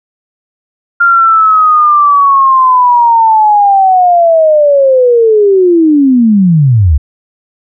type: linear sweep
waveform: sine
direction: down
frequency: 1400 to 65.41 Hz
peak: -3 dBFS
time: 1-6.98 s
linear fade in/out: 10 ms
effects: none